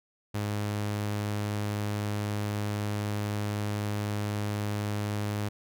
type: tone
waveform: sawtooth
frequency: 103.9 Hz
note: G#2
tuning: 1 cent sharp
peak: -25 dBFS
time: 0.34-5.49 s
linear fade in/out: 10 ms
effects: none